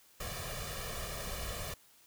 pink noise with comb filter, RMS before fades -40 dBFS, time 0.2-1.74 s, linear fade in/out 5 ms, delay 1.7 ms, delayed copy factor +0.75, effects white hiss -63 dBFS RMS until 2.06 s

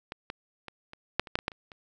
clicks, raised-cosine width 0.3 ms, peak -20 / -19 / -24 / -28 / -7 / -27 / -9 / -18 / -12 / -30 / -30 dBFS, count 11, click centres 0.121 / 0.301 / 0.683 / 0.934 / 1.196 / 1.272 / 1.355 / 1.389 / 1.481 / 1.518 / 1.718 s, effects none

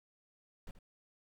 brown noise with echo, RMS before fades -45 dBFS, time 0.67-0.71 s, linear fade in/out 2 ms, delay 79 ms, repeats 1, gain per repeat -12 dB, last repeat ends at 0.789 s, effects none

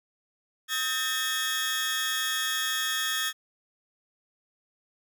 sawtooth tone cluster, 1274 / 1581 / 1813 / 3322 Hz, D#6 / G6 / A#6 / G#7, +41 / +14 / -49 / 0 cents, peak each -32 / -34 / -27 / -27 dBFS, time 0.68-3.33 s, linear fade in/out 50 ms, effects none

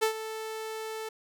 sawtooth tone with ADSR envelope, 440 Hz, A4, in tune, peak -18 dBFS, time 0.01-1.09 s, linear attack 21 ms, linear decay 96 ms, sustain -13 dB, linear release 6 ms, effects none

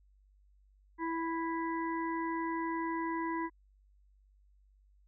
harmonic tone, 329.6 Hz, E4, in tune, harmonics 1 / 3 / 5 / 6, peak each -35 / -36 / -47 / -44 dBFS, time 0.98-3.5 s, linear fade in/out 50 ms, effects added 49 Hz sine -62 dBFS peak until 5.07 s

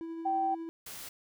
triangle tone with tremolo, 329.6 Hz, E4, in tune, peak -34 dBFS, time 0.01-0.69 s, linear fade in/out 0 ms, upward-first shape sine, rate 12 Hz, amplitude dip 25%
sine tone, 774 Hz, G5, 22 cents flat, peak -27 dBFS, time 0.25-0.55 s, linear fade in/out 10 ms
white noise, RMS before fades -44 dBFS, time 0.86-1.09 s, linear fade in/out 5 ms
effects none

